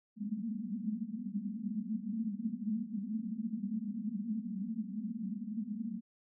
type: band-pass noise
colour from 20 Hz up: pink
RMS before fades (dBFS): -38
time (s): 0.16-6.01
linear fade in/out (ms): 50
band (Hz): 200 to 230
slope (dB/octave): 96
effects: none